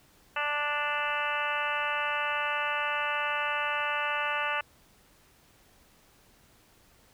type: harmonic tone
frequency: 293.7 Hz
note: D4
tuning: in tune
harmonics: 2 / 3 / 4 / 5 / 6 / 7 / 8 / 9 / 10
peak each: -38 / -35 / -34 / -34 / -37 / -39 / -44 / -34 / -41 dBFS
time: 0.36-4.61 s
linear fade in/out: 5 ms
effects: pink hiss -61 dBFS RMS until 7.13 s